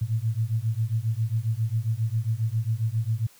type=beating tone pair; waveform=sine; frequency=108.5 / 115.9 Hz; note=A2 / A#2; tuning=-24 / -10 cents; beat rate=7.4 Hz; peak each=-26 dBFS; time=0.01-3.27 s; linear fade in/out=10 ms; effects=white hiss -55 dBFS RMS until 3.39 s